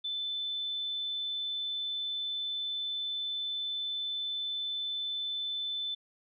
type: tone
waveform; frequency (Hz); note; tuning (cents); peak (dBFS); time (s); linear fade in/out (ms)
sine; 3520; A7; 0; -32; 0.04-5.95; 10
effects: none